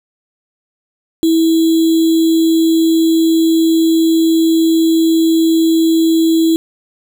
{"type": "tone with sample-and-hold", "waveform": "sine", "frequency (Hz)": 326.1, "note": "E4", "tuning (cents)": -19, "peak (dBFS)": -8, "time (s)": [1.23, 6.56], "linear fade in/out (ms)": 0, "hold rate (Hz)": 3675, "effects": []}